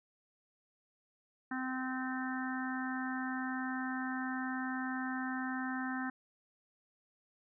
harmonic tone, 258.5 Hz, C4, 21 cents flat, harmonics 1 / 3 / 4 / 5 / 6 / 7, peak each -37 / -44 / -47 / -46 / -43 / -44 dBFS, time 1.51-6.1 s, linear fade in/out 5 ms, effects none

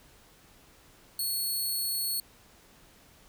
10% pulse tone, 4367 Hz, C#8, 27 cents flat, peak -22 dBFS, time 1.19-2.2 s, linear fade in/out 2 ms, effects pink hiss -58 dBFS RMS until 3.28 s

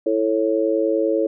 sine chord, A major, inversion second, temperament just, 330 / 440 / 550 Hz, E4 / A4 / C#5, +2 / 0 / -14 cents, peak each -21 / -21 / -21 dBFS, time 0.06-1.27 s, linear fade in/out 5 ms, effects none

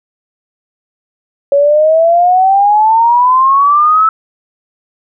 sine exponential sweep, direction up, 557 to 1317 Hz, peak -5 dBFS, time 1.52-4.09 s, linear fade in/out 2 ms, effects none

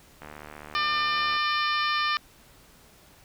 click train, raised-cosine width 0.5 ms, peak -26 dBFS, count 87, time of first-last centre 0.22-1.365 s, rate 75.1 Hz
harmonic tone, 599 Hz, D5, 34 cents sharp, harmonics 2 / 3 / 4 / 5 / 6 / 7 / 8 / 9, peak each -26 / -30 / -32 / -34 / -36 / -37 / -38 / -39 dBFS, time 0.75-2.17 s, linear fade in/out 0 ms
effects pink hiss -55 dBFS RMS until 3.24 s

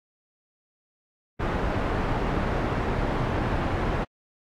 pink low-pass noise, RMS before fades -26 dBFS, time 1.39-4.05 s, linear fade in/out 20 ms, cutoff 1400 Hz, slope 12 dB/octave, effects AAC 64 kbps

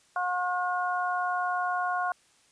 harmonic tone, 360 Hz, F#4, 47 cents flat, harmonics 2 / 3 / 4, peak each -29 / -31 / -32 dBFS, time 0.16-2.12 s, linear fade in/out 2 ms, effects white hiss -63 dBFS RMS until 2.51 s + resampled to 22050 Hz

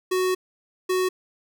square tone bursts at uneven times, 370 Hz, F#4, in tune, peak -21 dBFS, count 2, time 0.11-0.35 / 0.89-1.09 s, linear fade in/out 10 ms, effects none

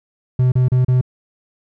triangle tone bursts, 126.8 Hz, B2, 46 cents sharp, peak -9 dBFS, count 4, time 0.39-1.012 s, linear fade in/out 5 ms, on 130 ms, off 34 ms, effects none

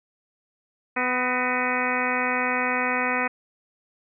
harmonic tone with a mistuned harmonic, 250 Hz, B3, 21 cents sharp, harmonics 1 / 2 / 3 / 4 / 5 / 6 / 7 / 8 / 9 / 10, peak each -31 / -31 / -31 / -31 / -31 / -31 / -31 / -31 / -31 / -31 dBFS, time 0.96-3.28 s, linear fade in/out 10 ms, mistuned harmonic 7, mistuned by +72 cents, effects none

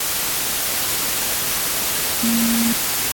sine tone in noise, 230.8 Hz, A#3, 17 cents flat, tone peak -17 dBFS, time 2.23-2.73 s, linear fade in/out 5 ms, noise white, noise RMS -21 dBFS, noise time 0-3.12 s, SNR +1 dB, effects AAC 64 kbps

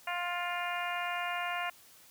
harmonic tone with a mistuned harmonic, 351.6 Hz, F4, 12 cents sharp, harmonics 2 / 3 / 4 / 5 / 6 / 7 / 8, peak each -37 / -39 / -40 / -41 / -42 / -42 / -43 dBFS, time 0.07-1.7 s, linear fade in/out 5 ms, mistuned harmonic 7, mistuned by -20 cents, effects white hiss -58 dBFS RMS until 2.1 s

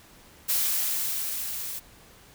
blue noise with level ramp, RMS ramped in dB -24 to -35 dBFS, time 0.48-1.8 s, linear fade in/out 20 ms, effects pink hiss -53 dBFS RMS until 2.34 s

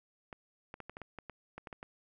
clicks, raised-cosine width 0.5 ms, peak -29 dBFS, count 12, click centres 0.328 / 0.741 / 0.803 / 0.896 / 0.969 / 1.017 / 1.187 / 1.297 / 1.58 / 1.672 / 1.728 / 1.829 s, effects none

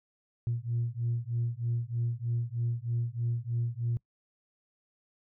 sine beating tone pair, 116.54 / 119.74 Hz, A#2 / A#2, 0 / +47 cents, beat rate 3.2 Hz, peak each -31 dBFS, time 0.47-3.97 s, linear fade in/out 0 ms, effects noise-tail reverb RT60 0.1 s tail -25 dB re dry + tanh soft clip ceiling -23 dBFS

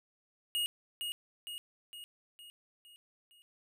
square tone with echo, 2870 Hz, F7, 47 cents sharp, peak -31 dBFS, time 0.55-0.66 s, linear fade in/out 0 ms, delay 460 ms, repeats 6, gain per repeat -5 dB, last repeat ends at 3.42 s, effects none

